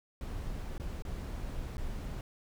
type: noise with dropouts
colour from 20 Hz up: brown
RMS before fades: -38 dBFS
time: 0.21-2.21 s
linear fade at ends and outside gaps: 1 ms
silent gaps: 0.78-0.798 / 1.022-1.051 / 1.77-1.78 s
effects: none

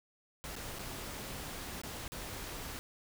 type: noise with dropouts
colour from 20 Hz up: pink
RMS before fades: -43 dBFS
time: 0.44-2.79 s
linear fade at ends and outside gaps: 0 ms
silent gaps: 0.555-0.563 / 0.787-0.793 / 1.816-1.835 / 2.079-2.12 s
effects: none

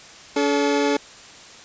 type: tone pair together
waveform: 30% pulse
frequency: 284.8 / 432 Hz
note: C#4 / A4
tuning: +47 / -32 cents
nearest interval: perfect fifth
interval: 721 cents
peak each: -18 dBFS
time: 0.36-0.97 s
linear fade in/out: 5 ms
effects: white hiss -43 dBFS RMS until 1.64 s + resampled to 16000 Hz

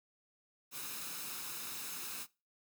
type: noise with comb filter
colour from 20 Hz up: white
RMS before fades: -43 dBFS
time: 0.71-2.27 s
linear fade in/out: 50 ms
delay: 0.77 ms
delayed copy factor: +0.5
effects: noise-tail reverb RT60 0.3 s tail -22 dB re dry + high-pass 150 Hz 12 dB/octave

